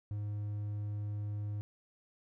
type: tone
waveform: triangle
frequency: 103.83 Hz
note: G#2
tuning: in tune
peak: -33 dBFS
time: 0.11-1.61 s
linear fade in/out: 0 ms
effects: none